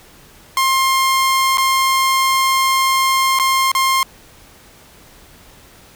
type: tone with dropouts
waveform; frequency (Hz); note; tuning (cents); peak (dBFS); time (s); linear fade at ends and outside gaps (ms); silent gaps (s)
sawtooth; 1061; C6; +24; -9; 0.57-4.03; 1; 1.573-1.581 / 3.389-3.397 / 3.717-3.75
effects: pink hiss -45 dBFS RMS until 5.95 s